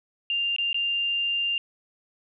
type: tone with dropouts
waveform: sine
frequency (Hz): 2794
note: F7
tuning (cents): 0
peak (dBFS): -23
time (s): 0.3-1.58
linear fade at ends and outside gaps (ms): 1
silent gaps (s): 0.563-0.584 / 0.73-0.744
effects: none